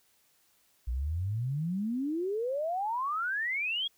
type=exponential sweep; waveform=sine; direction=up; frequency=57.1 to 3361 Hz; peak=-29 dBFS; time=0.87-3.88 s; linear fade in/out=10 ms; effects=white hiss -68 dBFS RMS until 3.97 s